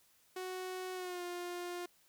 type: tone with pitch glide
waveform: sawtooth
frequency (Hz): 370 to 352.9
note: F#4 to F4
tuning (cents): 0 to +18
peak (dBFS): -36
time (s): 0.36-1.86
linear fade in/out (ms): 5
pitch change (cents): -82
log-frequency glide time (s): 0.94-1.23
effects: white hiss -69 dBFS RMS until 2.08 s